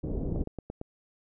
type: low-pass noise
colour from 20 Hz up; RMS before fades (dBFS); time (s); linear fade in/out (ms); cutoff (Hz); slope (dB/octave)
pink; -31; 0.03-0.44; 10; 470; 24
type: click train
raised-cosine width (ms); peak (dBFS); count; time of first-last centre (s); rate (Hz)
2; -23; 5; 0.36-0.814; 8.81
effects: none